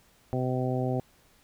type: harmonic tone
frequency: 127.8 Hz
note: C3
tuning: 40 cents flat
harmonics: 1 / 2 / 3 / 4 / 5 / 6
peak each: -29 / -32 / -34 / -35 / -36 / -37 dBFS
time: 0.33-1 s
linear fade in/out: 0 ms
effects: pink hiss -62 dBFS RMS until 1.43 s